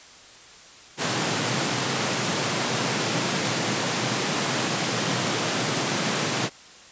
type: high-pass noise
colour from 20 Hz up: pink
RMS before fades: -25 dBFS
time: 0.97-6.5 s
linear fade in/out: 50 ms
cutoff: 110 Hz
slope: 96 dB/octave
effects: white hiss -47 dBFS RMS until 6.91 s + resampled to 16000 Hz